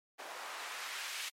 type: noise with band-pass filter sweep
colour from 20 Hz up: white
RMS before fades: -43 dBFS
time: 0.18-1.3 s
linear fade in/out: 20 ms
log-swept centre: 660 to 2800 Hz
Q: 0.92
effects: high-pass 400 Hz 12 dB/octave + MP3 64 kbps